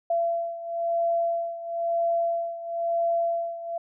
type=beating tone pair; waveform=sine; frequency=677 / 678 Hz; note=E5 / E5; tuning=+46 / +49 cents; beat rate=1 Hz; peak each=-25 / -29 dBFS; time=0.1-3.78 s; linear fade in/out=5 ms; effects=none